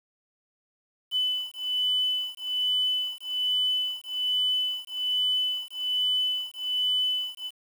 sine beating tone pair, 3000 / 3001.2 Hz, F#7 / F#7, +23 / +24 cents, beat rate 1.2 Hz, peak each -27 dBFS, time 1.11-7.51 s, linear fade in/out 50 ms, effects tanh soft clip ceiling -17 dBFS + 8-bit

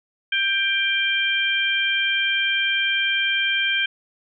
harmonic tone, 790 Hz, G5, 13 cents sharp, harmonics 2 / 3 / 4, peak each -23 / -23 / -23 dBFS, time 0.32-3.86 s, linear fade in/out 5 ms, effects none

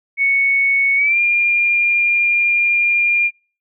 sine tone with pitch glide, 2217 to 2404 Hz, C#7 to D7, 0 to +40 cents, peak -12 dBFS, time 0.17-3.31 s, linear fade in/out 50 ms, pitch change +140 cents, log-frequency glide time 0.96-1.18 s, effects noise-tail reverb RT60 0.4 s tail -26 dB re dry

